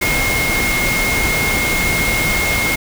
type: tone in noise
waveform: sine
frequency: 2148 Hz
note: C7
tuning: 45 cents sharp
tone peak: -17 dBFS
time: 0.01-2.76 s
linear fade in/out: 10 ms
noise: pink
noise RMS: -19 dBFS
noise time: 0.01-2.76 s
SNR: -1 dB
effects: none